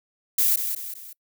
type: noise with echo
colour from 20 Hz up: violet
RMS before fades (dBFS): -20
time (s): 0.38-0.56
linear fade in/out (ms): 5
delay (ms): 190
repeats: 3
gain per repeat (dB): -7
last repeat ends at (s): 1.13
effects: noise-tail reverb RT60 0.1 s tail -26 dB re dry